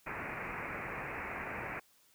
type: low-pass noise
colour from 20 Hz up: white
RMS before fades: -41 dBFS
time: 0.06-1.8 s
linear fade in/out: 10 ms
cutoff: 2500 Hz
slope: 96 dB/octave
effects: white hiss -67 dBFS RMS until 2.14 s